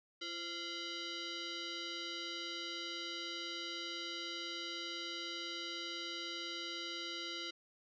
sine tone with frequency modulation, 522 Hz, C5, 4 cents flat, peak -40 dBFS, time 0.21-7.51 s, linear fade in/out 10 ms, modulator 862 Hz, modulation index 5.1, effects none

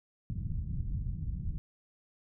pink low-pass noise, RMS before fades -35 dBFS, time 0.3-1.58 s, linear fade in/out 0 ms, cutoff 160 Hz, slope 24 dB/octave, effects none

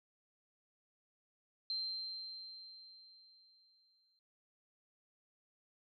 sine tone with exponential decay, 4138 Hz, C8, 20 cents flat, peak -35 dBFS, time 1.7-4.19 s, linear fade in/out 1 ms, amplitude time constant 540 ms, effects none

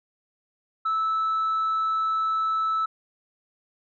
sine tone, 1310 Hz, E6, 11 cents flat, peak -20 dBFS, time 0.85-2.86 s, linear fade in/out 10 ms, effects tanh soft clip ceiling -20 dBFS

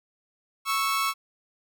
sawtooth tone pair together, 1105 / 1315.7 Hz, C#6 / E6, -6 / -4 cents, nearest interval minor third, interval 302 cents, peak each -22 / -24 dBFS, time 0.65-1.14 s, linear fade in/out 50 ms, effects none

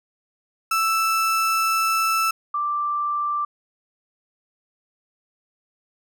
35% pulse / sine tone pair in turn, 1321 / 1176.9 Hz, E6 / D6, +3 / +3 cents, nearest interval major second, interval 200 cents, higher first, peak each -17 / -21 dBFS, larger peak first, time 0.71-2.31 / 2.54-3.45 s, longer first, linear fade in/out 5 ms, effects none

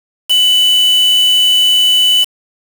triangle tone with quantisation, 2987 Hz, F#7, 16 cents sharp, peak -6 dBFS, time 0.29-2.25 s, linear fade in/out 20 ms, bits 3, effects none

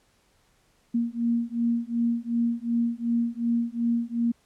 sine beating tone pair, 233.1 / 235.8 Hz, A#3 / A#3, 0 / +20 cents, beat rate 2.7 Hz, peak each -26 dBFS, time 0.94-4.32 s, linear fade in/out 10 ms, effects pink hiss -65 dBFS RMS until 4.45 s + low-pass 11000 Hz 12 dB/octave

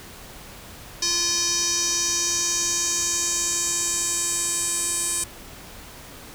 square tone with band-pass filter sweep, 345.4 Hz, F4, 19 cents flat, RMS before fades -24 dBFS, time 1.02-5.24 s, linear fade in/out 5 ms, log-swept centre 5500 to 8500 Hz, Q 4.5, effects pink hiss -42 dBFS RMS until 6.34 s

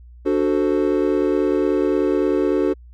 triangle chord, D dominant seventh, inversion none, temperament equal, 293.7 / 370 / 440 / 523.3 Hz, D4 / F#4 / A4 / C5, 0 / 0 / 0 / 0 cents, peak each -19 / -18 / -20 / -24 dBFS, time 0.25-2.74 s, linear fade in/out 20 ms, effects added 60 Hz sine -40 dBFS peak until 2.93 s

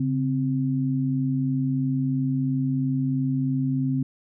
sine tone pair together, 138.58 / 261.6 Hz, C#3 / C4, 0 / 0 cents, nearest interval major seventh, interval 1100 cents, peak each -24 dBFS, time 0-4.03 s, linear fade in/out 5 ms, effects none

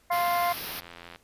harmonic tone, 349.2 Hz, F4, in tune, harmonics 2 / 3 / 4 / 5 / 6, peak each -25 / -28 / -38 / -42 / -35 dBFS, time 0.1-0.53 s, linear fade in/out 10 ms
white band-stop noise, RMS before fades -34 dBFS, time 0.11-0.81 s, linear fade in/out 20 ms, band 5400 to 11000 Hz, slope 48 dB/octave
click train, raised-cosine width 0.3 ms, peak -27 dBFS, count 43, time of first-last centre 0.67-1.16 s, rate 85.8 Hz
effects pink hiss -63 dBFS RMS until 1.23 s + resampled to 32000 Hz

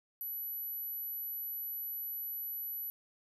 sine tone, 11870 Hz, F#9, 4 cents sharp, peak -37 dBFS, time 0.21-2.9 s, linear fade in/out 0 ms, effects none

